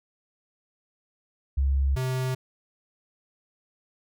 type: tone pair in turn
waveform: sine / square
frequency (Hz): 68.3 / 129.34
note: C#2 / C3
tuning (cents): -25 / -20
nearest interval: major seventh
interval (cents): 1105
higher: second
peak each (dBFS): -20 / -26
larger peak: first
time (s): 1.57-1.96 / 1.96-2.35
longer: neither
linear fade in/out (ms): 10
effects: none